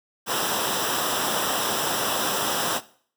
pink noise with comb filter, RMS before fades -25 dBFS, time 0.26-2.81 s, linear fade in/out 50 ms, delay 0.45 ms, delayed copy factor -0.7, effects noise-tail reverb RT60 0.5 s tail -18 dB re dry + high-pass 150 Hz 12 dB/octave

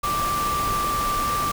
sine tone in noise, 1174.7 Hz, D6, in tune, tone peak -22 dBFS, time 0.03-1.52 s, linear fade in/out 10 ms, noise pink, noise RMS -29 dBFS, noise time 0.03-1.52 s, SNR +4 dB, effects none

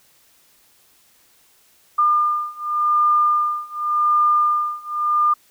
sine beating tone pair, 1204 / 1204.88 Hz, D6 / D6, +43 / +44 cents, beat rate 0.88 Hz, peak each -19 / -18 dBFS, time 1.98-5.34 s, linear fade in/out 10 ms, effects white hiss -56 dBFS RMS until 5.5 s

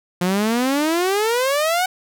sawtooth exponential sweep, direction up, 174.61 to 756 Hz, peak -13 dBFS, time 0.21-1.86 s, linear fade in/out 5 ms, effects none

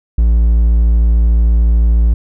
triangle tone, 56.8 Hz, A#1, 44 cents flat, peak -5 dBFS, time 0.18-2.14 s, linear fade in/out 5 ms, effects none

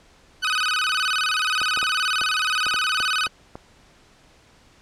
20% pulse tone with vibrato, 1375 Hz, F6, 27 cents flat, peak -15 dBFS, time 0.42-3.28 s, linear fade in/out 20 ms, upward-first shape square, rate 19 Hz, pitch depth 150 cents each way
clicks, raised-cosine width 1 ms, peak -20 dBFS, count 9, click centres 1.616 / 1.774 / 1.829 / 2.215 / 2.666 / 2.742 / 3.003 / 3.268 / 3.555 s
effects pink hiss -54 dBFS RMS until 4.81 s + low-pass 7000 Hz 12 dB/octave

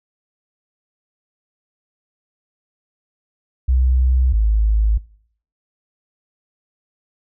sine tone pair in turn, 63.6 / 53.48 Hz, C2 / A1, -48 / -49 cents, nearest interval minor third, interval 301 cents, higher first, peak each -12 dBFS, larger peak neither, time 3.68-4.33 / 4.33-4.98 s, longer neither, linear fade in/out 10 ms, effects noise-tail reverb RT60 0.6 s tail -22 dB re dry

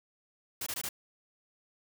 white noise bursts, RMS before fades -36 dBFS, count 4, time 0.61-0.89 s, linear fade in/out 5 ms, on 55 ms, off 20 ms, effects none

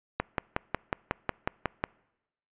click train, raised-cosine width 0.5 ms, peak -11 dBFS, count 10, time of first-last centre 0.2-1.839 s, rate 5.49 Hz, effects noise-tail reverb RT60 0.9 s tail -25 dB re dry + resampled to 8000 Hz

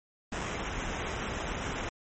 pink noise with sample-and-hold, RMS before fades -35 dBFS, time 0.32-1.89 s, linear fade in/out 2 ms, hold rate 4410 Hz, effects MP3 32 kbps

